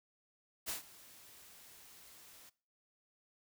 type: noise with ADSR envelope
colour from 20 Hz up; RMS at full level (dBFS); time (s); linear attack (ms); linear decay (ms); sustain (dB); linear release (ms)
white; -38; 0.66-2.5; 30; 130; -20; 13
effects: noise-tail reverb RT60 0.4 s tail -21 dB re dry